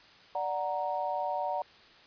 sine chord, D augmented, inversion none, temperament equal, 587.3 / 740 / 932.3 Hz, D5 / F#5 / A#5, 0 / 0 / 0 cents, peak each -35 / -33 / -34 dBFS, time 0.35-1.62 s, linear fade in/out 2 ms, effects white hiss -56 dBFS RMS until 2.06 s + resampled to 11025 Hz

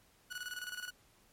sawtooth tone with tremolo, 1469 Hz, F#6, 13 cents flat, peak -35 dBFS, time 0.3-0.91 s, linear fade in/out 20 ms, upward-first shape square, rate 19 Hz, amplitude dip 65%, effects pink hiss -67 dBFS RMS until 1.32 s + MP3 64 kbps

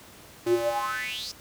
square tone with high-pass filter sweep, 116.54 Hz, A#2, in tune, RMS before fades -28 dBFS, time 0.46-1.32 s, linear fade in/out 10 ms, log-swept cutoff 280 to 5400 Hz, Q 7.5, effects pink hiss -49 dBFS RMS until 1.4 s + high-pass 60 Hz 12 dB/octave

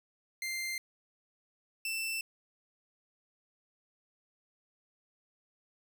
sawtooth tone pair in turn, 2093 / 2667 Hz, C7 / E7, 0 / +20 cents, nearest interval major third, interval 420 cents, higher second, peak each -31 / -30 dBFS, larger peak second, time 0.42-0.78 / 1.85-2.21 s, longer neither, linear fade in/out 2 ms, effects none

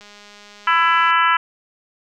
click train, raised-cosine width 0.2 ms, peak -26 dBFS, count 227, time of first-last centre 0.01-1.107 s, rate 206 Hz
harmonic tone, 333.4 Hz, E4, 20 cents sharp, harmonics 3 / 4 / 5 / 6 / 7 / 8 / 9, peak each -18 / -16 / -20 / -25 / -27 / -28 / -27 dBFS, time 0.67-1.37 s, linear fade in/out 5 ms
effects none

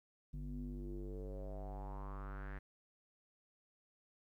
square tone with low-pass filter sweep, 49 Hz, G1, in tune, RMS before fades -45 dBFS, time 0.33-2.59 s, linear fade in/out 10 ms, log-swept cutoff 190 to 1800 Hz, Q 4.8, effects 13-bit

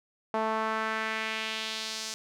sawtooth tone with band-pass filter sweep, 220 Hz, A3, in tune, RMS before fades -32 dBFS, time 0.34-2.14 s, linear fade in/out 0 ms, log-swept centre 830 to 5900 Hz, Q 1.7, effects none

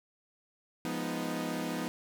sawtooth chord, F half-diminished seventh, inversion none, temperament equal with one note detuned, 173.31 / 207.7 / 246.9 / 311.1 Hz, F3 / Ab3 / Cb4 / Eb4, -13 / 0 / 0 / 0 cents, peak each -35 / -38 / -33 / -34 dBFS, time 0.85-1.88 s, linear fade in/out 0 ms, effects none

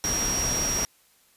sine tone in noise, 5660 Hz, F8, 22 cents sharp, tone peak -25 dBFS, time 0.04-0.85 s, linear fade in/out 0 ms, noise pink, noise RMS -30 dBFS, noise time 0.04-0.85 s, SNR +2 dB, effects white hiss -61 dBFS RMS until 1.36 s + resampled to 32000 Hz

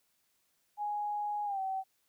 sine tone with pitch glide, 830.6 to 766.1 Hz, G#5 to G5, 0 to -40 cents, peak -32 dBFS, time 0.77-1.84 s, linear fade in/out 50 ms, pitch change -140 cents, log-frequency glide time 1.45-1.6 s, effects white hiss -75 dBFS RMS until 2.08 s

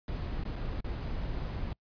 brown noise with dropouts, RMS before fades -35 dBFS, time 0.08-1.73 s, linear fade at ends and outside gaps 2 ms, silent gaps 0.437-0.451 / 0.557-0.561 / 0.806-0.844 s, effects noise-tail reverb RT60 0.1 s tail -26 dB re dry + resampled to 11025 Hz

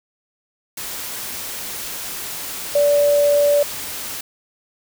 sine tone in noise, 579 Hz, D5, 25 cents flat, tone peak -12 dBFS, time 2.75-3.63 s, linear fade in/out 5 ms, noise white, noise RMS -29 dBFS, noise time 0.77-4.21 s, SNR +14 dB, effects none

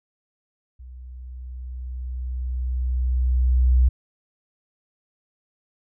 sine tone with level ramp, 62.7 Hz, B1, 27 cents sharp, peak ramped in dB -38 to -12 dBFS, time 0.79-3.89 s, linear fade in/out 10 ms, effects none

